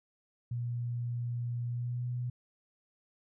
sine tone with pitch glide, 120 to 122.95 Hz, B2 to B2, -49 to -7 cents, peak -32 dBFS, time 0.51-2.3 s, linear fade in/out 5 ms, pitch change +42 cents, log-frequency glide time 1.66-2.06 s, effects none

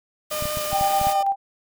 white noise, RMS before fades -31 dBFS, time 0.3-1.14 s, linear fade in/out 20 ms
30% pulse tone with vibrato, 605 Hz, D#5, 49 cents flat, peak -24 dBFS, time 0.31-1.23 s, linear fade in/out 5 ms, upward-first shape sine, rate 5.2 Hz, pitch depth 11 cents each way
clicks, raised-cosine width 5 ms, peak -19 dBFS, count 7, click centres 0.424 / 0.455 / 0.572 / 0.73 / 0.811 / 1.014 / 1.07 s
sine tone with tremolo, 788 Hz, G5, 9 cents sharp, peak -17 dBFS, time 0.71-1.36 s, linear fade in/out 50 ms, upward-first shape square, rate 9 Hz, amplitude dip 35%
effects none

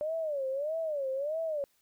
sine tone with vibrato, 587.3 Hz, D5, in tune, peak -30 dBFS, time 0.01-1.64 s, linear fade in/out 0 ms, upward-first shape sine, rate 1.6 Hz, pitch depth 190 cents each way, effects white hiss -71 dBFS RMS until 1.81 s

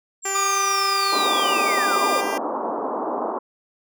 sine linear sweep, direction down, 7459 to 327.1 Hz, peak -25 dBFS, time 0.22-2.22 s, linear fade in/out 50 ms
10% pulse tone with pitch glide, 390.6 to 396.7 Hz, G4 to G4, -6 to +21 cents, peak -17 dBFS, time 0.25-2.38 s, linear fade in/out 5 ms, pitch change +27 cents, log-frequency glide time 1.81-1.89 s
40% pulse tone, 1200 Hz, D6, 37 cents sharp, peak -20 dBFS, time 0.34-2.22 s, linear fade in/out 20 ms
white band-pass noise, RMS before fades -26 dBFS, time 1.12-3.39 s, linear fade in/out 10 ms, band 230 to 1100 Hz, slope 48 dB/octave
effects none

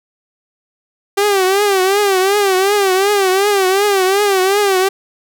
sawtooth tone with vibrato, 392 Hz, G4, in tune, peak -7 dBFS, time 1.17-4.89 s, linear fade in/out 10 ms, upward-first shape triangle, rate 2.7 Hz, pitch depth 120 cents each way, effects none

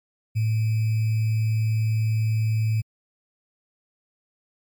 sine tone with sample-and-hold, 110 Hz, A2, in tune, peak -19 dBFS, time 0.35-2.82 s, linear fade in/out 20 ms, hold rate 2450 Hz, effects MP3 96 kbps

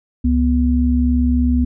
sine tone pair together, 69.3 / 245.8 Hz, C#2 / B3, 0 / -8 cents, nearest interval octave + minor seventh, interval 2192 cents, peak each -15 dBFS, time 0.24-1.65 s, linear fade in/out 10 ms, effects none

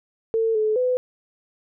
sine tone with pitch steps, 449.9 / 431.2 / 503 Hz, A4 / A4 / B4, +39 / -35 / +32 cents, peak -18 dBFS, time 0.34-0.97 s, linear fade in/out 0 ms, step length 210 ms, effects none

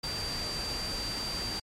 sine tone in noise, 4699 Hz, D8, in tune, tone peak -34 dBFS, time 0.03-1.6 s, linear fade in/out 10 ms, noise pink, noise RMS -37 dBFS, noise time 0.03-1.6 s, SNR 0 dB, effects low-pass 10000 Hz 12 dB/octave + MP3 64 kbps

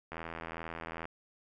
click train, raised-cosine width 0.5 ms, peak -25 dBFS, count 78, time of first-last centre 0.12-1.054 s, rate 82.4 Hz, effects none

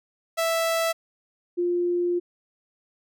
sawtooth / sine tone pair in turn, 659.3 / 351.1 Hz, E5 / F4, 0 / +9 cents, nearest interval major seventh, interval 1091 cents, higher first, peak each -18 / -21 dBFS, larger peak first, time 0.37-0.93 / 1.57-2.2 s, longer second, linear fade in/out 20 ms, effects none

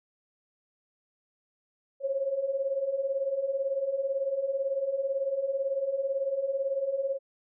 sine beating tone pair, 530 / 548 Hz, C5 / C#5, +22 / -20 cents, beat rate 18 Hz, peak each -33 / -28 dBFS, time 2-7.19 s, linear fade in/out 50 ms, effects none

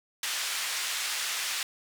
pink band-pass noise, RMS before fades -32 dBFS, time 0.23-1.63 s, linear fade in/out 2 ms, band 1800 to 10000 Hz, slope 12 dB/octave, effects none

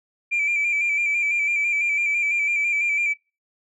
sine tone with vibrato, 2349 Hz, D7, in tune, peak -18 dBFS, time 0.31-3.14 s, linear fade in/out 20 ms, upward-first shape square, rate 6 Hz, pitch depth 33 cents each way, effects noise-tail reverb RT60 0.3 s tail -23 dB re dry + tanh soft clip ceiling -16 dBFS

